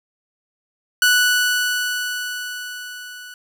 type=tone with level ramp; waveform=sawtooth; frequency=1480 Hz; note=F#6; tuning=in tune; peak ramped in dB=-8 to -32 dBFS; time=1.02-3.34 s; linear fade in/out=2 ms; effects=none